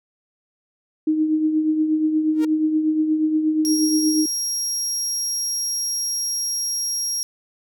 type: tone with tremolo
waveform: sine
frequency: 311.1 Hz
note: D#4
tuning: in tune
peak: -14 dBFS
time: 1.07-4.26 s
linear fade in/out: 5 ms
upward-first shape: triangle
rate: 8.4 Hz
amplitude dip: 55%
type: tone with exponential growth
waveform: sawtooth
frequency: 465.9 Hz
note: A#4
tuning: 1 cent flat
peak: -22 dBFS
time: 2.33-2.45 s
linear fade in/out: 5 ms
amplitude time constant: 24 ms
type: tone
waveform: 30% pulse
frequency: 5610 Hz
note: F8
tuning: 7 cents sharp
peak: -18 dBFS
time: 3.65-7.23 s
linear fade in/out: 0 ms
effects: none